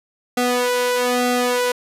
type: tone with flanger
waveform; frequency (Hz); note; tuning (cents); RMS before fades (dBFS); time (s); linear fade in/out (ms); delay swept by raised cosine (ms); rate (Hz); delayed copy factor
sawtooth; 246.9; B3; 0; -19; 0.37-1.72; 5; 1.5 to 2.11; 1.1; +0.95
effects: resampled to 32000 Hz